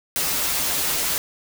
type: noise with comb filter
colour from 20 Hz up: white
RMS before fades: -23 dBFS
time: 0.16-1.18 s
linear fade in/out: 0 ms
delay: 9.2 ms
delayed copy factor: -0.65
effects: none